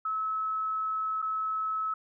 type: tone with dropouts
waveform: sine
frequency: 1295 Hz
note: E6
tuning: 31 cents flat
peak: -28 dBFS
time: 0.05-1.94 s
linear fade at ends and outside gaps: 5 ms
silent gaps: 1.219-1.224 s
effects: none